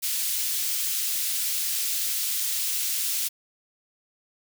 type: high-pass noise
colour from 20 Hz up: white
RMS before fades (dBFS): -27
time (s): 0.02-3.29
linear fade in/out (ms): 20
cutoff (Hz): 3000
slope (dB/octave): 12
effects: none